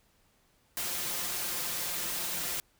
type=noise with comb filter; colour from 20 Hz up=white; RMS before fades=-34 dBFS; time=0.77-2.6 s; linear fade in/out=0 ms; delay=5.7 ms; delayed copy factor=+0.65; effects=pink hiss -68 dBFS RMS until 2.79 s